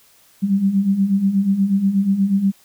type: beating tone pair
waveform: sine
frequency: 190.4 / 198.7 Hz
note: F#3 / G3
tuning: +50 / +24 cents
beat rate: 8.3 Hz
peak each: -21 / -15 dBFS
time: 0.42-2.52 s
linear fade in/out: 20 ms
effects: white hiss -53 dBFS RMS until 2.64 s